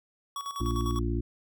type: tone with tremolo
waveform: square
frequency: 1124 Hz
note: C#6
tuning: 24 cents sharp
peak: -33 dBFS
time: 0.36-0.99 s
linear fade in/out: 2 ms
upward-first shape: square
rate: 10 Hz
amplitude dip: 65%
type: harmonic tone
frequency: 58 Hz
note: A#1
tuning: 8 cents flat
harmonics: 1 / 2 / 4 / 5 / 6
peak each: -29 / -32 / -36 / -36 / -35 dBFS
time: 0.6-1.21 s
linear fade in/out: 10 ms
effects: none